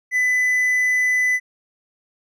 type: tone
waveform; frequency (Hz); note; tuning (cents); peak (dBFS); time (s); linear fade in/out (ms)
triangle; 2001; B6; +22; -14; 0.11-1.4; 50
effects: none